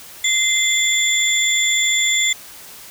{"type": "tone cluster", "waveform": "sine", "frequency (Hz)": [2072, 3457, 7180], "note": ["C7", "A7", "A8"], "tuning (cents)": [-17, -31, 34], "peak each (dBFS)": -19, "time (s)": [0.24, 2.33], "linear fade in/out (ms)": 5, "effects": ["white hiss -39 dBFS RMS until 2.9 s"]}